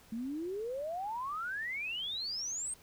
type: exponential sweep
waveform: sine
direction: up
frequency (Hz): 217.7 to 8700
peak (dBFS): -35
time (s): 0.12-2.74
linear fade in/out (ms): 5
effects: pink hiss -60 dBFS RMS until 2.82 s